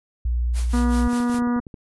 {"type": "tone", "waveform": "sine", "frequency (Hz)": 59.8, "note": "A#1", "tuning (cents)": 45, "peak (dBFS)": -19, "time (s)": [0.25, 1.08], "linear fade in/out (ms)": 5}
{"type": "noise with tremolo", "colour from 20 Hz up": "white", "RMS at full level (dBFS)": -35, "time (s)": [0.53, 1.41], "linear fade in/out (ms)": 50, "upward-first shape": "sine", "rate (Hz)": 5.1, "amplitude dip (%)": 75}
{"type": "harmonic tone", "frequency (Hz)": 241.8, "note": "B3", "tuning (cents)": -36, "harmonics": [1, 2, 3, 4, 5, 6, 7, 8], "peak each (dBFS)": [-19, -33, -37, -33, -34, -38, -45, -47], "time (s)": [0.73, 1.6], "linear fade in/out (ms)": 10}
{"type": "clicks", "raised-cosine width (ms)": 3, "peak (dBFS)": -25, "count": 11, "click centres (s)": [1.131, 1.203, 1.298, 1.345, 1.387, 1.422, 1.473, 1.564, 1.6, 1.668, 1.742]}
{"effects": ["resampled to 24000 Hz"]}